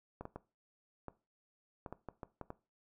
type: clicks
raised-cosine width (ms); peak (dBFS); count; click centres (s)
1; -29; 10; 0.21 / 0.254 / 0.36 / 1.083 / 1.862 / 1.926 / 2.087 / 2.232 / 2.413 / 2.504
effects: noise-tail reverb RT60 0.3 s tail -18 dB re dry